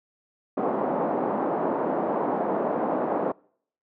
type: band-pass noise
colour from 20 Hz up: white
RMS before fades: -26 dBFS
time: 0.57-3.32 s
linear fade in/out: 5 ms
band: 200 to 860 Hz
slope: 24 dB/octave
effects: noise-tail reverb RT60 0.6 s tail -26 dB re dry